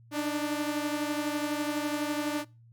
sawtooth beating tone pair, 293.7 / 305.7 Hz, D4 / D#4, 0 / -30 cents, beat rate 12 Hz, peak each -26 / -31 dBFS, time 0.11-2.45 s, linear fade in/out 50 ms, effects noise-tail reverb RT60 0.3 s tail -23 dB re dry + added 116 Hz sine -53 dBFS peak until 2.72 s

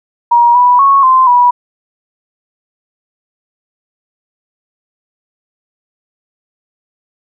sine tone with pitch steps, 950 / 983 / 1103 / 1038 / 976 Hz, A#5 / B5 / C#6 / C6 / B5, +33 / -8 / -9 / -14 / -21 cents, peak -4 dBFS, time 0.31-1.51 s, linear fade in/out 10 ms, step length 240 ms, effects none

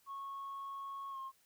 sine tone with pitch glide, 1100 to 1069.3 Hz, C#6 to C6, -14 to +37 cents, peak -40 dBFS, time 0.06-1.32 s, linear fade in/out 50 ms, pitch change -49 cents, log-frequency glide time 1.1-1.18 s, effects tanh soft clip ceiling -39 dBFS + white hiss -71 dBFS RMS until 1.45 s

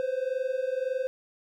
triangle tone pair together, 508.2 / 530 Hz, B4 / C5, +49 / +22 cents, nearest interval minor second, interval 73 cents, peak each -28 dBFS, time 0-1.07 s, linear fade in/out 0 ms, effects none

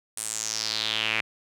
sawtooth tone with band-pass filter sweep, 110 Hz, A2, in tune, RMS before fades -29 dBFS, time 0.17-1.21 s, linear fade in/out 5 ms, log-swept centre 9500 to 2300 Hz, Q 4.1, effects none

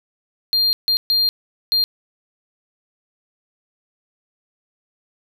triangle tone bursts at uneven times, 4200 Hz, C8, 6 cents sharp, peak -13 dBFS, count 4, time 0.53-0.73 / 0.88-0.97 / 1.1-1.29 / 1.72-1.84 s, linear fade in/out 0 ms, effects none

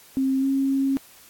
sine tone with pitch glide, 266.2 to 271.2 Hz, C4 to C#4, +30 to -38 cents, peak -19 dBFS, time 0.17-0.97 s, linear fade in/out 0 ms, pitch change +32 cents, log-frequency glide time 0.4-0.45 s, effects white hiss -50 dBFS RMS until 1.29 s + AAC 64 kbps

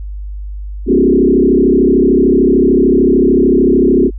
sine tone with frequency modulation, 314.2 Hz, D#4, 17 cents sharp, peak -6 dBFS, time 0.86-4.11 s, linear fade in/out 50 ms, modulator 33.4 Hz, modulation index 2.7, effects added 50 Hz sine -21 dBFS peak until 4.18 s

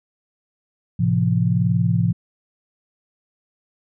sine chord, F major, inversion first, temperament equal with one note detuned, 110 / 130.81 / 171.91 Hz, A2 / C3 / F3, 0 / 0 / -27 cents, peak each -20 / -21 / -19 dBFS, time 0.99-2.13 s, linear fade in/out 10 ms, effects none

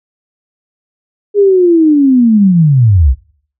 sine linear sweep, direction down, 415.3 to 56 Hz, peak -4 dBFS, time 1.34-3.15 s, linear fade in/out 50 ms, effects noise-tail reverb RT60 0.5 s tail -20 dB re dry

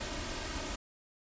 pink noise with comb filter, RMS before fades -38 dBFS, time 0-0.76 s, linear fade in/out 10 ms, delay 3.2 ms, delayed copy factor +0.55, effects resampled to 16000 Hz

